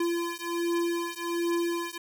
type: beating tone pair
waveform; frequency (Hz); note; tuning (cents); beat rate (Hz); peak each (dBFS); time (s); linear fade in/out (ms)
square; 341.1 / 342.4; F4 / F4; -41 / -34; 1.3; -31; 0-1.98; 5
effects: none